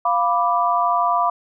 sine chord, B diminished, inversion second, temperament equal, 698.5 / 987.8 / 1174.7 Hz, F5 / B5 / D6, 0 / 0 / 0 cents, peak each -20 dBFS, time 0.05-1.3 s, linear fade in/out 5 ms, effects none

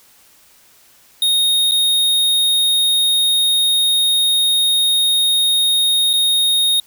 square tone with dropouts, 3720 Hz, A#7, 4 cents flat, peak -13 dBFS, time 1.22-6.8 s, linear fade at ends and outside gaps 2 ms, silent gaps 1.712-1.718 / 6.132-6.136 s, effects white hiss -50 dBFS RMS until 6.86 s

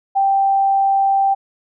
sine tone, 784 Hz, G5, in tune, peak -12 dBFS, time 0.15-1.35 s, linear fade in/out 20 ms, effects none

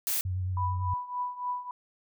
blue noise, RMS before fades -29 dBFS, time 0.07-0.21 s, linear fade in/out 0 ms
sine tone with vibrato, 92.2 Hz, F#2, 6 cents flat, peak -28 dBFS, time 0.25-0.94 s, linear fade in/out 5 ms, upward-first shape sine, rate 9.1 Hz, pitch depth 30 cents each way
sine tone with tremolo, 988 Hz, B5, in tune, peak -27 dBFS, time 0.57-1.71 s, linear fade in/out 2 ms, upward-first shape triangle, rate 3.5 Hz, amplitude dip 85%
effects none

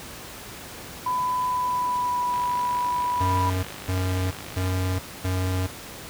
sine tone with pitch glide, 1000 to 983.4 Hz, B5 to B5, +21 to -8 cents, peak -22 dBFS, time 1.06-3.5 s, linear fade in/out 5 ms, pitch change -29 cents, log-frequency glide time 1.46-2.21 s
click train, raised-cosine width 0.3 ms, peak -22 dBFS, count 122, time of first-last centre 2.34-4.699 s, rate 51.3 Hz
square tone bursts, 92.5 Hz, F#2, in tune, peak -23 dBFS, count 4, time 3.2-5.67 s, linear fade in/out 10 ms, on 430 ms, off 250 ms
effects pink hiss -39 dBFS RMS until 6.09 s + high-pass 60 Hz 12 dB/octave

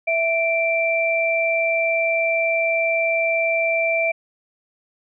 sine tone pair together, 659.2 / 2349 Hz, E5 / D7, 0 / 0 cents, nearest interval octave + minor seventh, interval 2200 cents, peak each -20 dBFS, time 0.07-4.12 s, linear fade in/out 10 ms, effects none

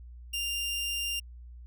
sawtooth tone, 2794 Hz, F7, in tune, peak -27 dBFS, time 0.33-1.2 s, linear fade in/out 10 ms, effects added 60 Hz sine -44 dBFS peak until 1.66 s

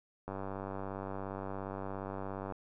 click train, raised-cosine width 1 ms, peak -26 dBFS, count 219, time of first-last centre 0.28-2.523 s, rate 97.2 Hz, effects none

